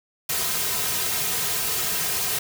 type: noise with comb filter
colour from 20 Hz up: white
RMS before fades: -25 dBFS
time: 0.29-2.39 s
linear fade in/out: 5 ms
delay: 3.5 ms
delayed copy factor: -0.8
effects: none